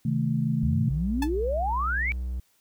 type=chord; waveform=sine; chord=A diminished; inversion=first; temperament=just; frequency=132 / 158.4 / 220 Hz; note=C3 / Eb3 / A3; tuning=+16 / +31 / 0 cents; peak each=-27 dBFS; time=0.05-0.89 s; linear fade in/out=5 ms
type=exponential sweep; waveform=sine; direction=up; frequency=69.3 to 2349 Hz; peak=-25 dBFS; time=0.63-2.12 s; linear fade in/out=0 ms
type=tone with pitch glide; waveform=triangle; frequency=60.3 to 62.35 Hz; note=B1 to B1; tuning=-41 to +17 cents; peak=-26 dBFS; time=0.9-2.4 s; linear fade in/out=5 ms; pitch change=+58 cents; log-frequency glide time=1.23-1.55 s
type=tone with exponential decay; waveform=sawtooth; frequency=870 Hz; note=A5; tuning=20 cents flat; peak=-21 dBFS; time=1.22-1.3 s; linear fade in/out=5 ms; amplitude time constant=16 ms
effects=white hiss -66 dBFS RMS until 2.6 s